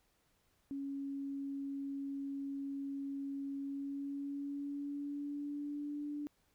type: tone with pitch glide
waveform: sine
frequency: 277.2 to 293 Hz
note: C#4 to D4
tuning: 0 to -4 cents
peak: -38 dBFS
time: 0.71-6.27 s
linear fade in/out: 0 ms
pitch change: +96 cents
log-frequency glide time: 3.59-6.07 s
effects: pink hiss -75 dBFS RMS until 6.54 s